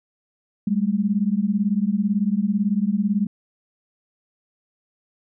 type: beating tone pair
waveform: sine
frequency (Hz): 195.3 / 213.3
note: G3 / G#3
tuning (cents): -6 / +46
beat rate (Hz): 18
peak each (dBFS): -21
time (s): 0.67-3.27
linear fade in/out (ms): 5
effects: none